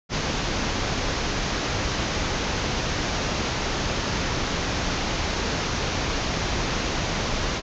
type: low-pass noise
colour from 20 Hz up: pink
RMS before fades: -26 dBFS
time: 0.09-7.62 s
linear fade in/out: 50 ms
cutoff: 6700 Hz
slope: 96 dB/octave
effects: none